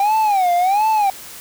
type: tone with vibrato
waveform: triangle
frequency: 784 Hz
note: G5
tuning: in tune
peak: -11 dBFS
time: 0-1.1 s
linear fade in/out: 2 ms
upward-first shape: sine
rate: 1.4 Hz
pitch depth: 200 cents each way
effects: white hiss -36 dBFS RMS until 1.4 s